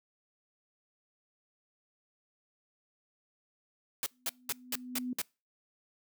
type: noise bursts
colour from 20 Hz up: white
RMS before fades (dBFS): -33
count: 6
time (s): 4.03-5.216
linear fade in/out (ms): 0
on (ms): 31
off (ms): 200
type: tone with exponential growth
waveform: sine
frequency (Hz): 250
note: B3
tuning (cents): +21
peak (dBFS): -31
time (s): 4.11-5.13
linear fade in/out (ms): 2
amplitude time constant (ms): 220
effects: noise-tail reverb RT60 0.3 s tail -26 dB re dry + high-pass 150 Hz 12 dB/octave